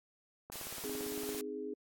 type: click train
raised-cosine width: 1 ms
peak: -33 dBFS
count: 16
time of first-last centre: 0.5-1.347 s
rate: 17.7 Hz
type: high-pass noise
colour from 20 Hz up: white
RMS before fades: -44 dBFS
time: 0.52-1.41 s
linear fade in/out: 0 ms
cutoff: 240 Hz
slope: 12 dB/octave
type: chord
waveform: sine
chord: Ab major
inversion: first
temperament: equal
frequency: 261.6 / 311.1 / 415.3 Hz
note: C4 / Eb4 / Ab4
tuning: 0 / 0 / 0 cents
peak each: -45 / -45 / -40 dBFS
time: 0.84-1.74 s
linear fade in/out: 5 ms
effects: AAC 64 kbps

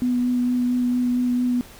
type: tone with vibrato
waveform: sine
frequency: 246.9 Hz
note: B3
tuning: in tune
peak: -18 dBFS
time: 0.02-1.61 s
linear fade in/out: 0 ms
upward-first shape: sine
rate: 4.4 Hz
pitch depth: 12 cents each way
effects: pink hiss -45 dBFS RMS until 1.79 s

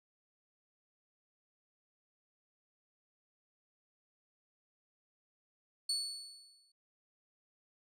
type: tone with exponential decay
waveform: 35% pulse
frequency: 4435 Hz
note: C#8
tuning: in tune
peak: -29 dBFS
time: 5.89-6.72 s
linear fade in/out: 5 ms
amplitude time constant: 180 ms
effects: resampled to 32000 Hz

